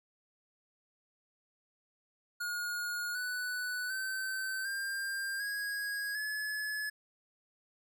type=tone with pitch steps; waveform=square; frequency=1437 / 1487.7 / 1540.1 / 1594.5 / 1650.7 / 1708.9 Hz; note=F6 / F#6 / G6 / G6 / G#6 / G#6; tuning=+49 / +9 / -31 / +29 / -11 / +49 cents; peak=-35 dBFS; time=2.4-6.9 s; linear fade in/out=10 ms; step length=750 ms; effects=none